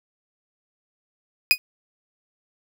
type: tone with exponential decay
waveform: 30% pulse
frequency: 2489 Hz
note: D#7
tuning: in tune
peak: -5 dBFS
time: 1.51-1.58 s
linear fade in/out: 0 ms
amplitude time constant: 15 ms
effects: none